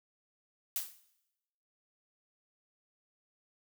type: noise with exponential decay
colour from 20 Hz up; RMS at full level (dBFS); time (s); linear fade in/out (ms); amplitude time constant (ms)
blue; -31; 0.76-1; 1; 51
effects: noise-tail reverb RT60 0.9 s tail -17 dB re dry